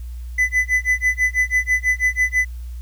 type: tone with tremolo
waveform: triangle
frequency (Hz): 2004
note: B6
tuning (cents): +25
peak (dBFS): -11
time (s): 0.38-2.45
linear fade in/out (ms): 5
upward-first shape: sine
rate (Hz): 6.1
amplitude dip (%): 100
effects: added 60 Hz sine -28 dBFS peak until 2.81 s + white hiss -54 dBFS RMS until 2.81 s